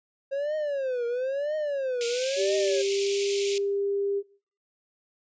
triangle tone with vibrato, 540 Hz, C#5, 45 cents flat, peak -24 dBFS, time 0.31-2.83 s, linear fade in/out 20 ms, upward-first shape triangle, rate 1 Hz, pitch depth 250 cents each way
pink high-pass noise, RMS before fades -32 dBFS, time 2.01-3.58 s, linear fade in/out 0 ms, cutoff 2200 Hz, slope 96 dB/octave
sine tone with pitch glide, 390.7 to 399.8 Hz, G4 to G4, -6 to +34 cents, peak -24 dBFS, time 2.36-4.23 s, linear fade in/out 50 ms, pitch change +40 cents, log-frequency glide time 2.57-3.19 s
effects noise-tail reverb RT60 0.5 s tail -23 dB re dry + resampled to 16000 Hz

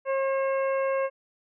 harmonic tone, 539 Hz, C#5, 49 cents flat, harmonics 1 / 2 / 3 / 4 / 5, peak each -24 / -32 / -38 / -40 / -43 dBFS, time 0.05-1.1 s, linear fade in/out 50 ms, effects none

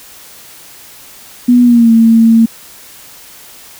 sine tone with pitch glide, 244.7 to 227 Hz, B3 to A#3, -16 to -46 cents, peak -3 dBFS, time 1.48-2.46 s, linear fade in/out 10 ms, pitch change -130 cents, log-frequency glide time 1.63-1.91 s, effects white hiss -36 dBFS RMS until 3.79 s

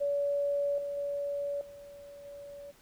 sine tone with level steps, 570 Hz, C#5, 48 cents sharp, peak -27 / -33 / -31 / -46 / -43 dBFS, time 0-2.72 s, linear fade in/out 20 ms, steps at 0.78 / 0.97 / 1.61 / 2.25 s, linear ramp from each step 2 ms, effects pink hiss -61 dBFS RMS until 2.81 s

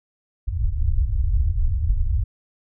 pink low-pass noise, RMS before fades -20 dBFS, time 0.47-2.24 s, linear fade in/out 10 ms, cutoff 100 Hz, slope 48 dB/octave, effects none

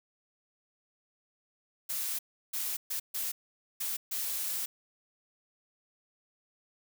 blue noise bursts at uneven times, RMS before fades -34 dBFS, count 6, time 1.89-2.19 / 2.53-2.77 / 2.9-3 / 3.14-3.32 / 3.8-3.97 / 4.11-4.66 s, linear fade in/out 10 ms, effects none

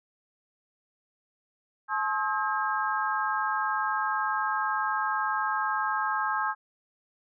sine tone cluster, 856 / 1068 / 1282 / 1610 Hz, A5 / C6 / E6 / G6, -48 / +35 / -49 / +46 cents, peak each -31 dBFS, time 1.88-6.55 s, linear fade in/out 50 ms, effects none

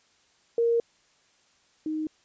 sine tone pair in turn, 466.2 / 311.2 Hz, A#4 / D#4, 0 / 0 cents, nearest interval perfect fifth, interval 700 cents, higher first, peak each -20 / -27 dBFS, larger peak first, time 0.58-0.8 / 1.86-2.07 s, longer first, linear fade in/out 2 ms, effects white hiss -64 dBFS RMS until 2.24 s + resampled to 16000 Hz

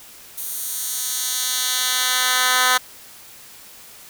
10% pulse tone with high-pass filter sweep, 253.4 Hz, B3, 45 cents sharp, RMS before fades -21 dBFS, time 0.37-2.78 s, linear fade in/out 10 ms, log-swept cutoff 12000 to 1300 Hz, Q 0.81, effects white hiss -43 dBFS RMS until 4.09 s

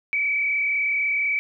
sine tone with frequency modulation, 2289 Hz, D7, 45 cents flat, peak -20 dBFS, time 0.13-1.39 s, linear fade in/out 0 ms, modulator 36 Hz, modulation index 1.3, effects none

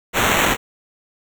white noise with sample-and-hold, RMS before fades -17 dBFS, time 0.13-0.57 s, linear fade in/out 50 ms, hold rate 4900 Hz, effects none

